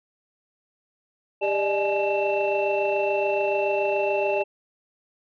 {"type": "tone cluster", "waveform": "sine", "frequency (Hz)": [398, 595, 622, 848, 2680], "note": ["G4", "D5", "D#5", "G#5", "E7"], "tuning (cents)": [26, 22, -1, 36, 28], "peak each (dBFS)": [-25, -24, -32, -28, -29], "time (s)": [1.41, 4.44], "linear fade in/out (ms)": 20, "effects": ["tanh soft clip ceiling -13 dBFS"]}